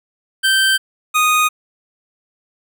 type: tone pair in turn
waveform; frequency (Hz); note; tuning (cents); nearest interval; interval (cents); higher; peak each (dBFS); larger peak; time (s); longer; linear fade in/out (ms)
25% pulse; 1558 / 1240.8; G6 / D#6; -11 / -5; major third; 394; first; -8; neither; 0.43-0.78 / 1.14-1.49; neither; 20
effects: none